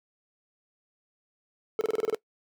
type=tone bursts; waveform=triangle; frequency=438.5 Hz; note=A4; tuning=6 cents flat; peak=-20 dBFS; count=8; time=1.79-2.146 s; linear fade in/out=0 ms; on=20 ms; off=28 ms; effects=noise-tail reverb RT60 0.1 s tail -20 dB re dry + high-pass 200 Hz 12 dB/octave